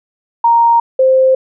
sine tone pair in turn, 932.3 / 523.2 Hz, A#5 / C5, 0 / 0 cents, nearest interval minor seventh, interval 1000 cents, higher first, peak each -6 dBFS, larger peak neither, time 0.44-0.8 / 0.99-1.35 s, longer neither, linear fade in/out 5 ms, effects none

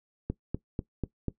click train, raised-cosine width 3 ms, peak -17 dBFS, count 5, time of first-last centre 0.3-1.283 s, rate 4.07 Hz, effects noise-tail reverb RT60 0.1 s tail -18 dB re dry

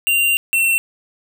square tone pair in turn, 2776 / 2708 Hz, F7 / E7, -11 / +46 cents, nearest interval unison, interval 43 cents, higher first, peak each -14 dBFS, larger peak neither, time 0.07-0.37 / 0.53-0.78 s, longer first, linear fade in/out 0 ms, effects none

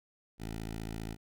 10% pulse tone with notch filter, 55 Hz, A1, in tune, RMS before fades -40 dBFS, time 0.38-1.17 s, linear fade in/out 50 ms, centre 1100 Hz, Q 1.7, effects none

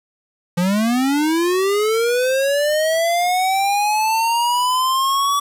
square linear sweep, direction up, 170 to 1146 Hz, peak -16 dBFS, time 0.57-5.4 s, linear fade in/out 10 ms, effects resampled to 32000 Hz + 7-bit

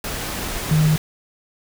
sine tone in noise, 155 Hz, D#3, 6 cents flat, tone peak -13 dBFS, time 0.71-0.96 s, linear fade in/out 2 ms, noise pink, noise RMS -27 dBFS, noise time 0.04-0.98 s, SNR +11 dB, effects none

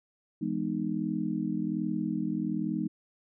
sine chord, E major seventh, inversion none, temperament just, 164.81 / 206 / 247.2 / 309 Hz, E3 / G#3 / B3 / D#4, 0 / -14 / +2 / -12 cents, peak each -36 / -32 / -35 / -33 dBFS, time 0.41-2.88 s, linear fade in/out 10 ms, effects none

